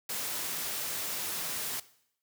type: noise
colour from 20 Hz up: white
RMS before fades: -35 dBFS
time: 0.09-1.8 s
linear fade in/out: 5 ms
effects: noise-tail reverb RT60 0.7 s tail -18 dB re dry + high-pass 100 Hz 12 dB/octave